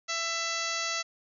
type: harmonic tone with a mistuned harmonic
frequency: 666 Hz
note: E5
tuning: 18 cents sharp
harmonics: 1 / 2 / 3 / 4 / 5 / 6 / 7 / 8 / 9 / 10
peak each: -41 / -36 / -36 / -38 / -41 / -39 / -39 / -41 / -38 / -41 dBFS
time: 0.08-1.03 s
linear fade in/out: 20 ms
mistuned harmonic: 7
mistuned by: -37 cents
effects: none